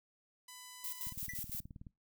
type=tone; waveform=5% pulse; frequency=999 Hz; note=B5; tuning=20 cents sharp; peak=-38 dBFS; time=0.48-1.13 s; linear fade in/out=5 ms
type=noise with tremolo; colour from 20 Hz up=violet; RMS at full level=-41 dBFS; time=0.84-1.6 s; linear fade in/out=2 ms; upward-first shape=square; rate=5.9 Hz; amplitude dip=70%
type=click train; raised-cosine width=5 ms; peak=-37 dBFS; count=16; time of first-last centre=1.07-1.868 s; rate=18.8 Hz
type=tone with exponential decay; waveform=square; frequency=1975.5 Hz; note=B6; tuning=in tune; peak=-39 dBFS; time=1.29-1.44 s; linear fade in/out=2 ms; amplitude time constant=31 ms
effects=noise-tail reverb RT60 0.2 s tail -22 dB re dry